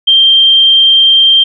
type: tone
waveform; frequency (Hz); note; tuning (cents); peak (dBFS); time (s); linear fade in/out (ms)
sine; 3165; G7; +16; -3; 0.07-1.44; 10
effects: none